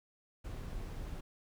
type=noise; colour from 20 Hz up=brown; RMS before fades=-42 dBFS; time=0.44-1.21 s; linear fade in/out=10 ms; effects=none